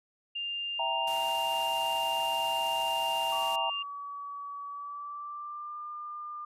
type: tone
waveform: sine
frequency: 2800 Hz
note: F7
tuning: 4 cents sharp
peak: -32 dBFS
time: 0.35-3.83 s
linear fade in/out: 10 ms
type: chord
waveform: sine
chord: E diminished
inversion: none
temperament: equal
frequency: 659.3 / 784 / 932.3 Hz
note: E5 / G5 / Bb5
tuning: 0 / 0 / 0 cents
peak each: -36 / -35 / -31 dBFS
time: 0.79-3.7 s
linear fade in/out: 5 ms
type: noise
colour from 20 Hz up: white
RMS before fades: -44 dBFS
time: 1.07-3.56 s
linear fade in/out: 5 ms
type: tone with pitch glide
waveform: sine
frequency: 1139 to 1201.2 Hz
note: C#6 to D6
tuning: +47 to +39 cents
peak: -37 dBFS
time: 3.32-6.45 s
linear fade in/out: 5 ms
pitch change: +92 cents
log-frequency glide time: 4.67-5.79 s
effects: resampled to 32000 Hz